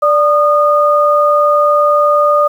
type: tone pair together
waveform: sine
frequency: 587.3 / 1224.5 Hz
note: D5 / D#6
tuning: 0 / -28 cents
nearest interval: octave + minor second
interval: 1272 cents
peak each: -10 dBFS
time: 0.02-2.48 s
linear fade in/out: 10 ms
effects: 7-bit